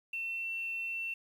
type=tone with quantisation; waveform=sine; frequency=2699 Hz; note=E7; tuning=40 cents sharp; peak=-34 dBFS; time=0.13-1.14 s; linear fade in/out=5 ms; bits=10; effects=none